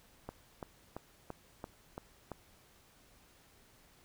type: click train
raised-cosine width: 1 ms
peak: -27 dBFS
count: 7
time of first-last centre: 0.29-2.317 s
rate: 2.96 Hz
effects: pink hiss -64 dBFS RMS until 4.04 s